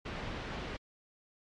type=low-pass noise; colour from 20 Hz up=pink; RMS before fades=-40 dBFS; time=0.05-0.77 s; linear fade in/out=10 ms; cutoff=3300 Hz; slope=12 dB/octave; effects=low-pass 6000 Hz 12 dB/octave + MP3 64 kbps